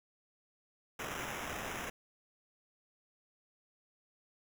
white noise with sample-and-hold, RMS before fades -41 dBFS, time 0.99-1.9 s, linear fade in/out 5 ms, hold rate 4410 Hz, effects none

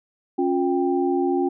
sine tone cluster, 275.5 / 356.1 / 789 Hz, C#4 / F4 / G5, -11 / +34 / +11 cents, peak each -23 / -21 / -27 dBFS, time 0.38-1.49 s, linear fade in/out 10 ms, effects none

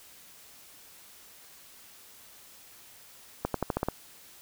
accelerating click train, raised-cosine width 1 ms, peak -13 dBFS, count 7, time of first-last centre 3.45-3.886 s, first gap 93 ms, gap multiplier 0.9, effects white hiss -53 dBFS RMS until 4.41 s

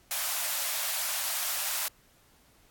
white high-pass noise, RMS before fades -31 dBFS, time 0.11-1.88 s, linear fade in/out 0 ms, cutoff 570 Hz, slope 96 dB/octave, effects pink hiss -62 dBFS RMS until 2.7 s + AAC 64 kbps

